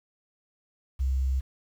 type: tone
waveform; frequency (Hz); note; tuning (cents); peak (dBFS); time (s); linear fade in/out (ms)
sine; 65.9; C2; +13; -23; 0.99-1.41; 20
effects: 9-bit